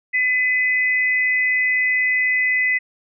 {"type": "tone pair together", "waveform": "sine", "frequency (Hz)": [2011, 2534], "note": ["B6", "D#7"], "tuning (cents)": [31, 31], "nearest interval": "major third", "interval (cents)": 400, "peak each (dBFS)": [-16, -26], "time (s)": [0.13, 2.79], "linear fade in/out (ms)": 20, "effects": []}